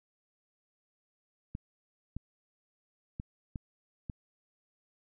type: clicks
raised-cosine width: 5 ms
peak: -25 dBFS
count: 5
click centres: 1.551 / 2.166 / 3.199 / 3.558 / 4.098 s
effects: none